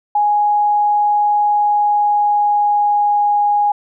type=tone with pitch glide; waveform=sine; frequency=830.6 to 825.3 Hz; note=G#5 to G#5; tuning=0 to -11 cents; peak=-11 dBFS; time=0.15-3.72 s; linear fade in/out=5 ms; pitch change=-11 cents; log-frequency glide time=1.47-3.31 s; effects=none